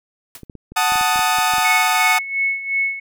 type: noise with exponential decay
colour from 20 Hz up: white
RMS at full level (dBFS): -32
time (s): 0.35-0.45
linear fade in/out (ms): 2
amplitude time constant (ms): 20
type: clicks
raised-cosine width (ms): 3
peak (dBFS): -23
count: 12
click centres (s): 0.433 / 0.498 / 0.553 / 0.72 / 0.921 / 0.957 / 1.011 / 1.159 / 1.192 / 1.386 / 1.537 / 1.583
type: chord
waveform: sawtooth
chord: D# diminished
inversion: first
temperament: equal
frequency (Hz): 740 / 880 / 1244.5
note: F#5 / A5 / D#6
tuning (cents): 0 / 0 / 0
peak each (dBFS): -16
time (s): 0.76-2.19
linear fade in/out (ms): 10
type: tone with tremolo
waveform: sine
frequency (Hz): 2200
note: C#7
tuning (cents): -14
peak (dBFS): -15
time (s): 1.64-3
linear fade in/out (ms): 10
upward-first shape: sine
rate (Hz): 2.8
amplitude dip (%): 75
effects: none